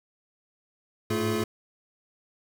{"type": "tone cluster", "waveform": "square", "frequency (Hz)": [103.4, 108.9, 221.4, 346.3, 425.1], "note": ["G#2", "A2", "A3", "F4", "G#4"], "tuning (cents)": [-7, -17, 11, -15, 40], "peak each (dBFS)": [-35, -36, -31, -31, -31], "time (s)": [1.1, 1.44], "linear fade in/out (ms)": 5, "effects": []}